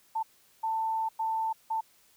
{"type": "tone bursts at uneven times", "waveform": "sine", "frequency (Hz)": 890, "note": "A5", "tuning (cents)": 20, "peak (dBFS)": -27, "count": 4, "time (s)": [[0.15, 0.23], [0.63, 1.09], [1.19, 1.53], [1.7, 1.81]], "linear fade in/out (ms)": 10, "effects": ["white hiss -63 dBFS RMS until 2.16 s"]}